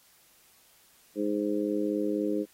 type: harmonic tone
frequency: 103.83 Hz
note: G#2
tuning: in tune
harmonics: 2 / 3 / 4 / 5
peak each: -34 / -29 / -32 / -34 dBFS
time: 1.15-2.46 s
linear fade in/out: 50 ms
effects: white hiss -61 dBFS RMS until 2.53 s + AAC 48 kbps